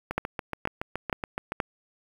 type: two click trains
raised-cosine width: 0.5 ms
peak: -10 / -15 dBFS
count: 4 / 11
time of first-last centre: 0.18-1.602 / 0.11-1.52 s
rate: 2.11 / 7.09 Hz
effects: 7-bit